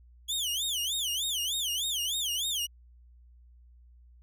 sawtooth tone with vibrato, 3250 Hz, G#7, 38 cents flat, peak -26 dBFS, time 0.28-2.67 s, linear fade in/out 20 ms, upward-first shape sine, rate 3.3 Hz, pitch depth 240 cents each way, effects added 60 Hz sine -53 dBFS peak until 4.22 s

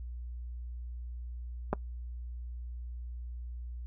clicks, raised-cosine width 1 ms, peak -14 / -21 dBFS, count 2, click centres 1.73 / 1.735 s, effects noise-tail reverb RT60 0.1 s tail -22 dB re dry + added 60 Hz sine -38 dBFS peak until 3.86 s

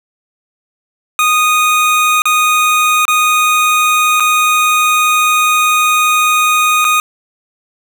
25% pulse tone with dropouts, 1239 Hz, D#6, 8 cents flat, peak -5 dBFS, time 1.19-7 s, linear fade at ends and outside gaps 1 ms, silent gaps 2.22-2.255 / 3.053-3.08 / 4.199-4.204 / 6.845-6.849 s, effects none

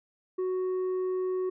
sine tone with tanh clipping, 370.4 Hz, F#4, 2 cents sharp, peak -28 dBFS, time 0.38-1.5 s, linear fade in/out 10 ms, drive 4 dB, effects none

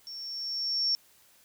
sine tone with level ramp, 5470 Hz, F8, 37 cents flat, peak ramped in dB -39 to -23 dBFS, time 0.07-0.95 s, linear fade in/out 0 ms, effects white hiss -61 dBFS RMS until 1.44 s

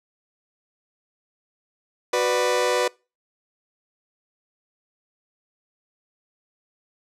sawtooth chord, B minor, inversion second, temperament just, 370.4 / 493.9 / 592.7 Hz, F#4 / B4 / D5, +2 / 0 / +16 cents, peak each -22 / -17 / -22 dBFS, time 2.13-2.88 s, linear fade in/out 5 ms, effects noise-tail reverb RT60 0.3 s tail -25 dB re dry + low-pass 9000 Hz 12 dB/octave

